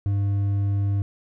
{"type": "tone with hard clipping", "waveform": "triangle", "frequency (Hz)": 100, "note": "G2", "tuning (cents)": 35, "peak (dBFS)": -21, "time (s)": [0.06, 1.02], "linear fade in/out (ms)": 0, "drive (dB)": 7, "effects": []}